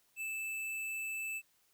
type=tone with hard clipping; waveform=sine; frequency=2633 Hz; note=E7; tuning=3 cents flat; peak=-38 dBFS; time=0.16-1.42 s; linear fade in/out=50 ms; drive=15 dB; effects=white hiss -72 dBFS RMS until 1.73 s